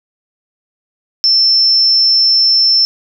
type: tone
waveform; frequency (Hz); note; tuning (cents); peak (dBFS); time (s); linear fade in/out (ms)
sine; 5340; E8; +22; -7; 1.24-2.85; 0
effects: none